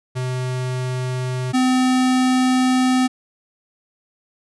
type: tone pair in turn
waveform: square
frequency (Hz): 127.4 / 255.8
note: C3 / C4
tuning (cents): -46 / -39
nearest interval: octave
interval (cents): 1207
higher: second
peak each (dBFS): -22 / -15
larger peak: second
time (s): 0.15-1.53 / 1.53-3.08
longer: second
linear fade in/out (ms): 20
effects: resampled to 24000 Hz